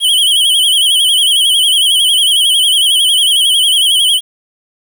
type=tone with vibrato; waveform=square; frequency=3136 Hz; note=G7; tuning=in tune; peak=-8 dBFS; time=0-4.21 s; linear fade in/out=50 ms; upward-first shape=sine; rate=11 Hz; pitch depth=98 cents each way; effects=7-bit

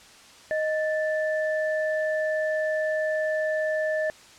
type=tone pair together; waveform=sine; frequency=623 / 1760 Hz; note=D#5 / A6; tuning=+2 / 0 cents; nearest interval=octave + tritone; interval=1798 cents; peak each=-24 / -30 dBFS; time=0.51-4.1 s; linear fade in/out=0 ms; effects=white hiss -50 dBFS RMS until 4.38 s + low-pass 7000 Hz 12 dB/octave

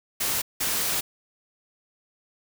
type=noise bursts at uneven times; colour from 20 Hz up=white; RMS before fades=-26 dBFS; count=2; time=0.2-0.42 / 0.6-1.01 s; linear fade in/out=10 ms; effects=none

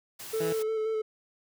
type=noise; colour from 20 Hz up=white; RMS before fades=-42 dBFS; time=0.19-0.63 s; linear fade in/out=10 ms
type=tone with vibrato; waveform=triangle; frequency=438.7 Hz; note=A4; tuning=5 cents flat; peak=-25 dBFS; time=0.33-1.02 s; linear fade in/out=10 ms; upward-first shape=square; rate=5.7 Hz; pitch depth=17 cents each way
type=tone; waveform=15% pulse; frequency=164.4 Hz; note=E3; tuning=4 cents flat; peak=-26 dBFS; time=0.4-0.53 s; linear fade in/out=5 ms
effects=none

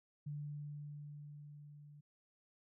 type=tone with level ramp; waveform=sine; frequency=146.83 Hz; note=D3; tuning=in tune; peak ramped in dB=-40 to -55 dBFS; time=0.26-2.01 s; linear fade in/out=10 ms; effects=none

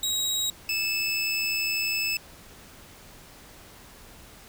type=tone pair in turn; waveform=25% pulse; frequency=3821 / 2619 Hz; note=A#7 / E7; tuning=+42 / -12 cents; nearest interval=perfect fifth; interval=654 cents; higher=first; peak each=-21 dBFS; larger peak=neither; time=0.03-0.5 / 0.69-2.17 s; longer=second; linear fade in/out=2 ms; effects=pink hiss -49 dBFS RMS until 4.48 s

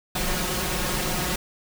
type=noise with comb filter; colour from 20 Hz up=pink; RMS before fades=-26 dBFS; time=0.15-1.36 s; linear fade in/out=5 ms; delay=5.5 ms; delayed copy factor=+0.95; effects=none

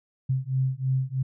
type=beating tone pair; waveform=sine; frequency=130 / 133.1 Hz; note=C3 / C3; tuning=-11 / +30 cents; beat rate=3.1 Hz; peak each=-26 dBFS; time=0.29-1.23 s; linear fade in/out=10 ms; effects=none

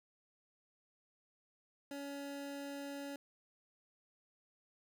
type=tone; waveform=25% pulse; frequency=281.6 Hz; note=C#4; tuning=27 cents sharp; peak=-39 dBFS; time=1.91-3.16 s; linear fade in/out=2 ms; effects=none

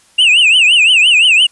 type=tone with vibrato; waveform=triangle; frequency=2733 Hz; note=F7; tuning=38 cents flat; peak=-4 dBFS; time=0.18-1.47 s; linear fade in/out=10 ms; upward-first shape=triangle; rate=5.8 Hz; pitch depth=220 cents each way; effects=white hiss -49 dBFS RMS until 1.51 s + resampled to 24000 Hz

